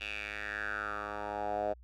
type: tone with band-pass filter sweep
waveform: 10% pulse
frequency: 103.83 Hz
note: G#2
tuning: in tune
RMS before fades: -37 dBFS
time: 0-1.74 s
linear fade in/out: 20 ms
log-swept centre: 2800 to 630 Hz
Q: 5
effects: added 60 Hz sine -52 dBFS peak until 1.83 s